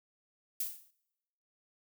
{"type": "noise with exponential decay", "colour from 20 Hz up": "violet", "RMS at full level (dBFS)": -31, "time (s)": [0.6, 0.91], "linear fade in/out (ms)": 5, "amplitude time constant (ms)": 67, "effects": ["noise-tail reverb RT60 1.0 s tail -26 dB re dry"]}